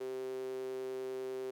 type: tone with high-pass filter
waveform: sawtooth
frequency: 130 Hz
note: C3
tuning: 11 cents flat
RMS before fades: -40 dBFS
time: 0-1.51 s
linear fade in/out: 10 ms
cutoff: 400 Hz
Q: 9.1
effects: none